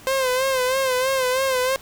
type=tone with vibrato; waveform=sawtooth; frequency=520 Hz; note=C5; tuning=11 cents flat; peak=-15 dBFS; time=0.07-1.76 s; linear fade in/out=0 ms; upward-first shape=sine; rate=3.1 Hz; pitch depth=62 cents each way; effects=pink hiss -45 dBFS RMS until 1.81 s